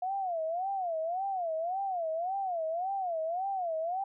sine tone with vibrato, 709 Hz, F5, 26 cents sharp, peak -30 dBFS, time 0.02-4.04 s, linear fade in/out 5 ms, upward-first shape sine, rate 1.8 Hz, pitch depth 190 cents each way, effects none

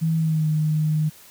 sine tone with pitch glide, 161.7 to 154.22 Hz, E3 to D#3, -33 to -15 cents, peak -18 dBFS, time 0.01-1.1 s, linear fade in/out 20 ms, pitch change -82 cents, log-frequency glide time 0.17-0.48 s, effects white hiss -48 dBFS RMS until 1.3 s

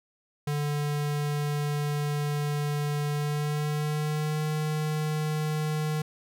square tone with pitch glide, 146.83 to 153.42 Hz, D3 to D#3, 0 to -24 cents, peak -27 dBFS, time 0.47-6.02 s, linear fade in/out 5 ms, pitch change +76 cents, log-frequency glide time 3.12-4.43 s, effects none

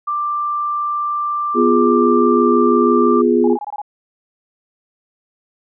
sine tone, 1181 Hz, D6, 9 cents sharp, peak -17 dBFS, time 0.07-3.22 s, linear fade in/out 10 ms
sine chord, F diminished, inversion second, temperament equal, 246.9 / 349.2 / 415.3 Hz, Cb4 / F4 / Ab4, 0 / 0 / 0 cents, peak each -15 dBFS, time 1.54-3.58 s, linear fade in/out 50 ms
sine tone bursts, 830 Hz, G#5, 1 cent flat, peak -23 dBFS, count 7, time 3.44-3.817 s, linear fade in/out 2 ms, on 35 ms, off 22 ms
effects none

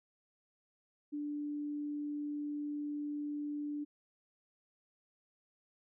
sine tone, 293.7 Hz, D4, in tune, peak -36 dBFS, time 1.12-3.85 s, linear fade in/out 20 ms, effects none

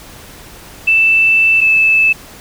sine tone pair in turn, 2650 / 2623 Hz, E7 / E7, +9 / -9 cents, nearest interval unison, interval 18 cents, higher first, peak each -7 dBFS, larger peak neither, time 0.87-1.61 / 1.61-2.13 s, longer first, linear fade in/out 10 ms, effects pink hiss -36 dBFS RMS until 2.4 s

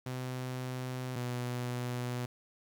sawtooth tone pair in turn, 127.5 / 123.3 Hz, C3 / B2, -44 / -2 cents, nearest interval minor second, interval 58 cents, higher first, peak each -32 / -30 dBFS, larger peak second, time 0.06-1.16 / 1.16-2.26 s, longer neither, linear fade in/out 5 ms, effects 11-bit

